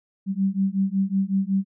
sine beating tone pair, 191.3 / 196.7 Hz, G3 / G3, -42 / +6 cents, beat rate 5.4 Hz, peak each -23 dBFS, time 0.26-1.65 s, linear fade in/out 50 ms, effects none

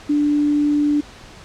sine tone with quantisation, 293.7 Hz, D4, in tune, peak -14 dBFS, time 0.09-1.01 s, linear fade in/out 10 ms, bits 7, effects pink hiss -41 dBFS RMS until 1.44 s + low-pass 6000 Hz 12 dB/octave

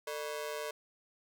sawtooth ring-modulated tone, 523.3 Hz, C5, in tune, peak -30 dBFS, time 0.07-0.71 s, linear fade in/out 5 ms, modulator 75 Hz, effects none

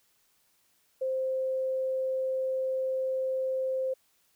sine tone, 523.3 Hz, C5, in tune, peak -27 dBFS, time 1.01-3.94 s, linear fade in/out 10 ms, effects white hiss -69 dBFS RMS until 4.35 s

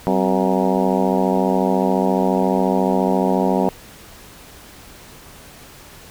harmonic tone with a mistuned harmonic, 94.3 Hz, F#2, 33 cents sharp, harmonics 2 / 3 / 4 / 5 / 6 / 7 / 8 / 9 / 10, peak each -20 / -22 / -23 / -24 / -25 / -25 / -26 / -27 / -27 dBFS, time 0.07-3.69 s, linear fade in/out 0 ms, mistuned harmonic 3, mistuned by -120 cents, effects pink hiss -42 dBFS RMS until 6.1 s

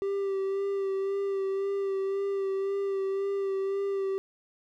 triangle tone with vibrato, 392 Hz, G4, in tune, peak -25 dBFS, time 0.02-4.18 s, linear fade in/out 0 ms, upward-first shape sine, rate 1.9 Hz, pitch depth 23 cents each way, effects none

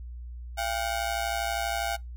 sawtooth ring-modulated tone, 740 Hz, F#5, in tune, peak -21 dBFS, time 0.57-1.97 s, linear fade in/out 20 ms, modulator 56.2 Hz, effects noise-tail reverb RT60 0.2 s tail -23 dB re dry + added 60 Hz sine -37 dBFS peak until 2.16 s

